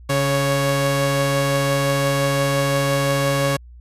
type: tone pair together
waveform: sawtooth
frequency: 140.05 / 554.4 Hz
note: C#3 / C#5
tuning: +18 / 0 cents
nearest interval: 2 octaves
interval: 2382 cents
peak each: -16 dBFS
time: 0.09-3.57 s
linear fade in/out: 10 ms
effects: added 60 Hz sine -39 dBFS peak until 3.8 s + resampled to 32000 Hz